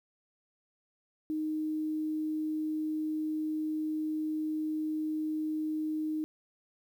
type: tone with quantisation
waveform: sine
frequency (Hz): 310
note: D#4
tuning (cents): -6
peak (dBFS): -30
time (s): 1.3-6.24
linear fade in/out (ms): 0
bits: 10
effects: none